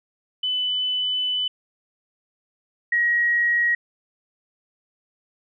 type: tone pair in turn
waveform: sine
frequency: 3001 / 1897.6 Hz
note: F#7 / A#6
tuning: +24 / +30 cents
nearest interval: minor sixth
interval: 794 cents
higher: first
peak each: -21 / -17 dBFS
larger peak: second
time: 0.43-1.48 / 2.92-3.75 s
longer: first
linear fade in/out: 5 ms
effects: none